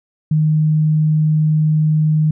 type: tone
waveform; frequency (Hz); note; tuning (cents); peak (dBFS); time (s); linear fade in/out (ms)
sine; 154.6; D#3; -11; -11; 0.31-2.31; 5
effects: none